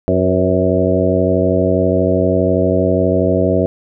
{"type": "harmonic tone with a mistuned harmonic", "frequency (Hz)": 92.4, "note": "F#2", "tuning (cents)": -2, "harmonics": [1, 2, 3, 4, 5, 6, 7], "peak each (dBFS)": [-19, -19, -19, -19, -19, -19, -19], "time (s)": [0.08, 3.66], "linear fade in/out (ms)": 0, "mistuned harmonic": 5, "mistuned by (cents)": 52, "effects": []}